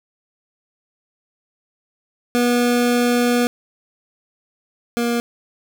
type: tone pair in turn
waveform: 25% pulse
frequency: 242.4 / 236.7 Hz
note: B3 / A#3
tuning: -32 / +27 cents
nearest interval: unison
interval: 41 cents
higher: first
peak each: -11 / -14 dBFS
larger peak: first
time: 2.35-3.47 / 4.97-5.2 s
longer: first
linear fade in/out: 0 ms
effects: none